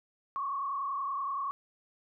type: tone with frequency modulation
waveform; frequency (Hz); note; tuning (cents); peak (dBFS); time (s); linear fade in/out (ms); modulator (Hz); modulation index
sine; 1108.7; C#6; 0; -31; 0.36-1.51; 0; 30.5; 1.4
effects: none